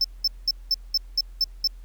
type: tone bursts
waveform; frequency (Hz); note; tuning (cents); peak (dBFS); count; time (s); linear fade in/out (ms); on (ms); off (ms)
triangle; 5290; E8; +5; -17; 8; 0.01-1.674; 2; 33; 200
effects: added 42 Hz sine -39 dBFS peak until 1.84 s + pink hiss -62 dBFS RMS until 1.84 s